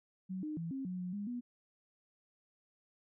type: tone with pitch steps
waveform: sine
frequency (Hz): 187.1 / 305.6 / 166.2 / 268.5 / 182.5 / 180.3 / 203.9 / 243.5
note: F#3 / D#4 / E3 / C4 / F#3 / F#3 / G#3 / B3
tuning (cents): +20 / -31 / +15 / +45 / -24 / -45 / -32 / -24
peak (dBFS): -37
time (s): 0.29-1.41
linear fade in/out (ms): 20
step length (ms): 140
effects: none